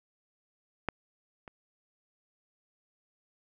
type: clicks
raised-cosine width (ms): 0.5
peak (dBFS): -14 / -30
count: 2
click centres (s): 0.887 / 1.478
effects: none

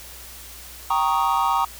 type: chord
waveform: triangle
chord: Eb dominant seventh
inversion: first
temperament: equal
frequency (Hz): 784 / 932.3 / 1108.7 / 1244.5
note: G5 / Bb5 / Db6 / Eb6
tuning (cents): 0 / 0 / 0 / 0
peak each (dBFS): -23 / -20 / -22 / -23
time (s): 0.9-1.65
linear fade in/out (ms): 5
effects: added 60 Hz sine -45 dBFS peak until 1.79 s + white hiss -41 dBFS RMS until 1.79 s

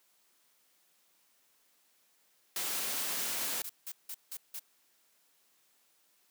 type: noise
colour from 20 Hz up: white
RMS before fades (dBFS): -35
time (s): 2.56-3.62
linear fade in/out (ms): 2
type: noise bursts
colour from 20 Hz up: blue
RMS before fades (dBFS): -41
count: 9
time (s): 2.74-4.595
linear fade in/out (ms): 5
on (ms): 55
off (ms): 170
effects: white hiss -70 dBFS RMS until 6.3 s + high-pass 200 Hz 12 dB/octave

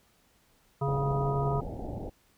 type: harmonic tone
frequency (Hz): 138.6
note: C#3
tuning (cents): 0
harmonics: 1 / 3 / 5 / 7 / 9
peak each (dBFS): -28 / -33 / -35 / -36 / -38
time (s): 0.81-1.61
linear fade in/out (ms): 10
type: low-pass noise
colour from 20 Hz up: pink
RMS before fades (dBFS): -37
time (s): 0.87-2.1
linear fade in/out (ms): 10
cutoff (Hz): 840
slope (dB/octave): 96
effects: pink hiss -66 dBFS RMS until 2.37 s

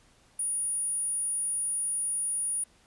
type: tone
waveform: sine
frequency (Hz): 9650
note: D9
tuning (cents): +46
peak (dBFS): -27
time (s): 0.39-2.64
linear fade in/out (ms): 5
effects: pink hiss -62 dBFS RMS until 2.86 s + resampled to 24000 Hz

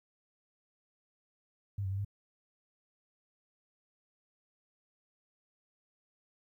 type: tone with pitch steps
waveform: sine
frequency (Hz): 100 / 95.1 / 97.7 / 100.8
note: G2 / F#2 / G2 / G2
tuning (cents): +35 / +48 / -5 / +49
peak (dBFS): -32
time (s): 1.78-2.048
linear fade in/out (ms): 5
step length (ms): 67
effects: 12-bit

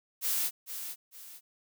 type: noise with echo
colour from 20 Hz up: blue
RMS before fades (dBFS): -30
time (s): 0.21-0.51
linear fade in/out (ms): 50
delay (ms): 450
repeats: 2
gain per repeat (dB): -9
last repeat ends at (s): 1.41
effects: none

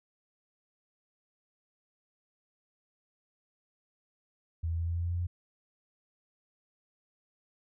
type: tone with pitch steps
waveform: sine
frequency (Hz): 82.41 / 83.18 / 83.95 / 84.73 / 85.51 / 86.31 / 87.11 / 87.92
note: E2 / E2 / E2 / E2 / F2 / F2 / F2 / F2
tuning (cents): 0 / +16 / +32 / +48 / -36 / -20 / -4 / +12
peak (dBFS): -29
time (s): 4.63-5.27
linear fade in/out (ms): 10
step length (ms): 80
effects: none

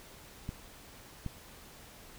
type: clicks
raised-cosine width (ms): 5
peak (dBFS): -24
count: 2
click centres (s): 0.491 / 1.263
effects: pink hiss -53 dBFS RMS until 2.18 s

